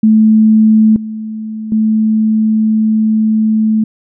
sine tone with level steps, 218 Hz, A3, 16 cents flat, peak -4 / -19 / -8 dBFS, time 0.03-3.84 s, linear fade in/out 5 ms, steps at 0.96 / 1.72 s, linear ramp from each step 2 ms, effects none

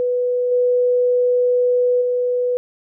sine tone with level steps, 493.9 Hz, B4, in tune, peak -16 / -13 / -16 dBFS, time 0-2.57 s, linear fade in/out 0 ms, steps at 0.51 / 2.01 s, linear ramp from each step 10 ms, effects none

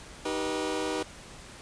sawtooth chord, Eb augmented, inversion none, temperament just, 311.1 / 388.9 / 486.1 Hz, Eb4 / G4 / B4, 0 / -14 / -28 cents, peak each -29 / -30 / -29 dBFS, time 0.25-1.03 s, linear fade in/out 5 ms, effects pink hiss -47 dBFS RMS until 1.61 s + resampled to 22050 Hz

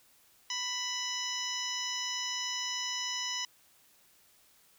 harmonic tone with a mistuned harmonic, 990 Hz, B5, 4 cents sharp, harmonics 1 / 2 / 3 / 4 / 5 / 6 / 7, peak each -43 / -41 / -38 / -44 / -38 / -40 / -47 dBFS, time 0.5-3.45 s, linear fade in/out 2 ms, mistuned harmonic 5, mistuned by +73 cents, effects white hiss -64 dBFS RMS until 4.78 s

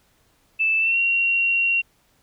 sine tone with pitch glide, 2637 to 2747 Hz, E7 to F7, 0 to -29 cents, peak -17 dBFS, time 0.59-1.82 s, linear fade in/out 20 ms, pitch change +71 cents, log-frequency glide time 0.79-0.98 s, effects pink hiss -62 dBFS RMS until 2.22 s

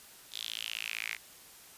sawtooth tone with high-pass filter sweep, 55.5 Hz, A1, 16 cents sharp, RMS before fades -39 dBFS, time 0.31-1.18 s, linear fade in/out 50 ms, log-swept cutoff 3700 to 2100 Hz, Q 5.1, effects white hiss -54 dBFS RMS until 1.77 s + resampled to 32000 Hz

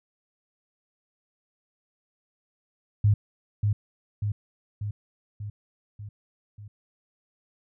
sine tone with echo, 103.83 Hz, G#2, in tune, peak -16 dBFS, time 3.04-3.14 s, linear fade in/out 5 ms, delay 590 ms, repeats 6, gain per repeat -4 dB, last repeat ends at 6.68 s, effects none

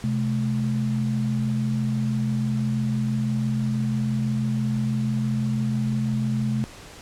sine tone pair together, 128.53 / 214.6 Hz, C3 / A3, -30 / -43 cents, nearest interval major sixth, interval 887 cents, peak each -24 dBFS, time 0.04-6.64 s, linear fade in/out 0 ms, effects pink hiss -43 dBFS RMS until 7.01 s + low-pass 9000 Hz 12 dB/octave

